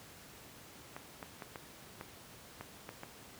clicks, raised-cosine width 0.5 ms, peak -28 dBFS, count 8, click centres 0.965 / 1.228 / 1.422 / 1.558 / 2.011 / 2.61 / 2.891 / 3.034 s, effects pink hiss -54 dBFS RMS until 3.39 s + high-pass 80 Hz 12 dB/octave

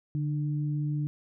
sine tone pair together, 147.2 / 301.1 Hz, D3 / D4, +4 / +43 cents, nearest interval octave, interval 1239 cents, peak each -27 / -37 dBFS, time 0.15-1.07 s, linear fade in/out 0 ms, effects none

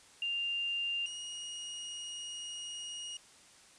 sine / sawtooth tone pair in turn, 2794 / 2876 Hz, F7 / F#7, 0 / -50 cents, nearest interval minor second, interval 50 cents, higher second, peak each -32 / -37 dBFS, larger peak first, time 0.22-1.06 / 1.06-3.17 s, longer second, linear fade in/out 2 ms, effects white hiss -59 dBFS RMS until 3.78 s + resampled to 22050 Hz

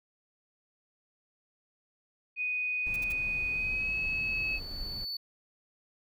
triangle tone with exponential growth, 4478 Hz, C#8, 17 cents sharp, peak -32 dBFS, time 2.36-5.17 s, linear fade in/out 5 ms, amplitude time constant 610 ms
sine tone with pitch glide, 2489 to 2574 Hz, D#7 to E7, 0 to -42 cents, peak -29 dBFS, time 2.36-4.6 s, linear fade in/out 50 ms, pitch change +58 cents, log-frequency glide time 3.51-3.95 s
brown noise, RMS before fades -42 dBFS, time 2.86-5.05 s, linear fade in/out 5 ms
white noise bursts, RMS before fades -47 dBFS, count 3, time 2.94-3.122 s, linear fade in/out 0 ms, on 20 ms, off 61 ms
effects none

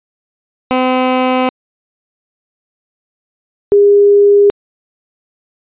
15% pulse / sine tone pair in turn, 255.9 / 406.2 Hz, C4 / G#4, -38 / -38 cents, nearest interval minor sixth, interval 800 cents, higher second, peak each -4 dBFS, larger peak neither, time 0.71-1.49 / 3.72-4.5 s, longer neither, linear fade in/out 0 ms, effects resampled to 8000 Hz

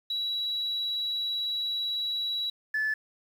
sine tone pair in turn, 3906 / 1735.5 Hz, B7 / A6, -20 / -24 cents, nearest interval octave + major second, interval 1404 cents, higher first, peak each -27 / -24 dBFS, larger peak second, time 0.1-2.5 / 2.74-2.94 s, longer first, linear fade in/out 5 ms, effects tanh soft clip ceiling -22 dBFS + 9-bit

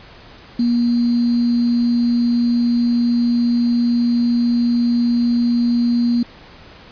sine tone with sample-and-hold, 238.6 Hz, A#3, 41 cents sharp, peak -13 dBFS, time 0.59-6.23 s, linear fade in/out 5 ms, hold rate 4410 Hz, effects pink hiss -42 dBFS RMS until 6.91 s + resampled to 11025 Hz

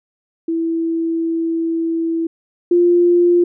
sine tone pair in turn, 329.6 / 349.2 Hz, E4 / F4, 0 / 0 cents, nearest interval minor second, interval 100 cents, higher second, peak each -16 / -9 dBFS, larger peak second, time 0.48-2.27 / 2.71-3.44 s, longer first, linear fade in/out 5 ms, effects none

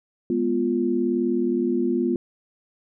sine chord, F diminished, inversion first, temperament equal, 207.7 / 246.9 / 349.2 Hz, Ab3 / Cb4 / F4, 0 / 0 / 0 cents, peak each -28 / -23 / -23 dBFS, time 0.3-2.16 s, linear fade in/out 2 ms, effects none

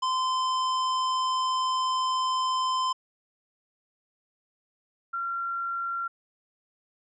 square / sine tone pair in turn, 1031 / 1372.8 Hz, C6 / F6, -26 / -30 cents, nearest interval perfect fourth, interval 496 cents, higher second, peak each -25 / -28 dBFS, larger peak first, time 0.02-2.93 / 5.13-6.08 s, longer first, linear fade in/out 10 ms, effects resampled to 16000 Hz

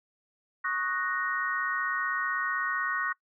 sine chord, D# minor seventh, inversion third, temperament equal, 1108.7 / 1244.5 / 1480 / 1864.7 Hz, C#6 / D#6 / F#6 / A#6, 0 / 0 / 0 / 0 cents, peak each -33 / -37 / -32 / -32 dBFS, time 0.64-3.13 s, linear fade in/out 10 ms, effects noise-tail reverb RT60 0.1 s tail -22 dB re dry

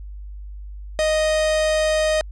45% pulse tone, 622.3 Hz, D#5, in tune, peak -17 dBFS, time 0.99-2.21 s, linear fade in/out 0 ms, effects added 50 Hz sine -32 dBFS peak until 2.31 s + resampled to 22050 Hz

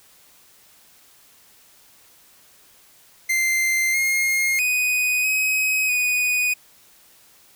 45% pulse tone with pitch steps, 2086 / 2137 / 2491 / 2534 / 2478 Hz, C7 / C7 / D#7 / D#7 / D#7, -6 / +36 / +1 / +31 / -8 cents, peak -18 dBFS, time 3.29-6.54 s, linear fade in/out 10 ms, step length 650 ms, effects white hiss -53 dBFS RMS until 7.55 s

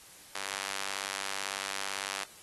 sawtooth tone with high-pass filter, 98 Hz, G2, in tune, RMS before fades -38 dBFS, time 0.35-2.24 s, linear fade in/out 5 ms, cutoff 1100 Hz, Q 0.52, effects white hiss -53 dBFS RMS until 2.42 s + AAC 32 kbps

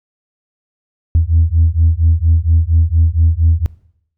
sine beating tone pair, 79.9 / 84.2 Hz, D#2 / E2, +47 / +37 cents, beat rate 4.3 Hz, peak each -11 dBFS, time 1.15-3.66 s, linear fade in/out 0 ms, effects noise-tail reverb RT60 0.7 s tail -21 dB re dry + tanh soft clip ceiling -3 dBFS

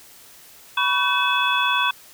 sine tone cluster, 982 / 1119 / 1526 / 2581 / 3418 Hz, B5 / C#6 / G6 / E7 / G#7, -10 / +16 / -47 / -37 / +49 cents, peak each -24 dBFS, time 0.77-1.91 s, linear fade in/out 5 ms, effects white hiss -47 dBFS RMS until 2.13 s

